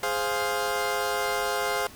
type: chord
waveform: 20% pulse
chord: F minor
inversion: first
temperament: equal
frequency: 415.3 / 523.3 / 698.5 Hz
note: Ab4 / C5 / F5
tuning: 0 / 0 / 0 cents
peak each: -25 dBFS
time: 0.03-1.87 s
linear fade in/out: 2 ms
effects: pink hiss -47 dBFS RMS until 1.95 s